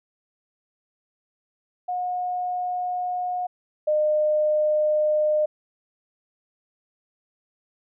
sine tone pair in turn, 723 / 608 Hz, F#5 / D#5, -40 / -40 cents, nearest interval minor third, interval 300 cents, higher first, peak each -24 / -18 dBFS, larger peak second, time 1.88-3.47 / 3.87-5.46 s, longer neither, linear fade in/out 10 ms, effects none

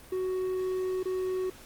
triangle tone with dropouts, 371.8 Hz, F#4, 8 cents sharp, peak -26 dBFS, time 0.12-1.5 s, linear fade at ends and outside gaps 5 ms, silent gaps 1.031-1.055 s, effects pink hiss -51 dBFS RMS until 1.65 s + Opus 32 kbps

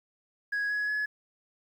sine tone with pitch steps, 1661.2 / 1679.5 / 1698.1 Hz, G#6 / G#6 / G#6, 0 / +19 / +38 cents, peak -25 dBFS, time 0.52-1.06 s, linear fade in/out 10 ms, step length 180 ms, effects tanh soft clip ceiling -26 dBFS + 10-bit

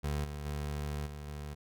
25% pulse tone with level steps, 73.42 Hz, D2, in tune, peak -28 / -35 / -31 / -38 / -36 dBFS, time 0.03-1.55 s, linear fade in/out 20 ms, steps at 0.24 / 0.45 / 1.06 / 1.27 s, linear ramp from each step 10 ms, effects none

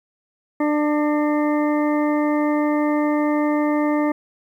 harmonic tone with a mistuned harmonic, 297.9 Hz, D4, 25 cents sharp, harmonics 1 / 2 / 3 / 4 / 6 / 7, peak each -18 / -24 / -28 / -30 / -34 / -35 dBFS, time 0.6-4.12 s, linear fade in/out 5 ms, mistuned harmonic 6, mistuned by +26 cents, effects 9-bit

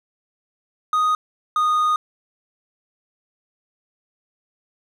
triangle tone pair in turn, 1244.5 / 1234.5 Hz, D#6 / D#6, 0 / -14 cents, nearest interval unison, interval 14 cents, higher first, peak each -14 dBFS, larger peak neither, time 0.93-1.15 / 1.56-1.96 s, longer second, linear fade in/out 2 ms, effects none

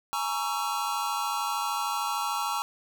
square chord, A# half-diminished seventh, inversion third, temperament just, 839.1 / 932.3 / 1118.8 / 1342.6 Hz, G#5 / A#5 / C#6 / E6, +18 / 0 / +16 / +31 cents, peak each -34 dBFS, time 0.13-2.62 s, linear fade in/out 0 ms, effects none

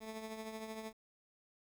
15% pulse tone with tremolo, 220 Hz, A3, in tune, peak -35 dBFS, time 0-0.93 s, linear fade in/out 50 ms, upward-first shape triangle, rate 13 Hz, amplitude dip 55%, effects 11-bit

